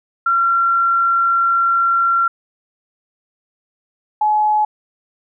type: tone pair in turn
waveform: sine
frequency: 1368 / 849.4 Hz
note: F6 / G#5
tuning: -36 / +39 cents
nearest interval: minor sixth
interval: 825 cents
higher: first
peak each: -12 dBFS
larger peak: neither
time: 0.26-2.28 / 4.21-4.65 s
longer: first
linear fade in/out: 5 ms
effects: none